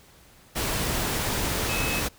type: tone in noise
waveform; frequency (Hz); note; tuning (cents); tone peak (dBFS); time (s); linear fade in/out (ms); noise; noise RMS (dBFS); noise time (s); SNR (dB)
sine; 2578; E7; -39; -30; 1.68-2.01; 20; pink; -27; 0.55-2.09; -6
effects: pink hiss -54 dBFS RMS until 2.18 s